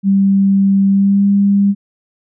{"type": "tone with pitch glide", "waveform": "sine", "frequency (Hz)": [196, 199.89], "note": ["G3", "G3"], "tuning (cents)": [0, 34], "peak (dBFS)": -8, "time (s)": [0.03, 1.75], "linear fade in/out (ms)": 50, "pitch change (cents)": 34, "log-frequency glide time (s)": [0.89, 1.25], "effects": []}